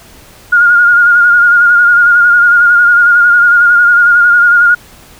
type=tone with vibrato; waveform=sine; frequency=1424 Hz; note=F6; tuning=33 cents sharp; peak=-3 dBFS; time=0.52-4.75 s; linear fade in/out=10 ms; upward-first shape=sine; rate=11 Hz; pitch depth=37 cents each way; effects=pink hiss -38 dBFS RMS until 5.19 s